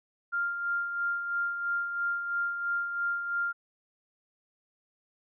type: tone with tremolo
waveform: sine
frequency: 1396.9 Hz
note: F6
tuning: in tune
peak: -26 dBFS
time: 0.32-3.53 s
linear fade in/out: 20 ms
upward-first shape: sine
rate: 3 Hz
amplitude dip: 50%
effects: none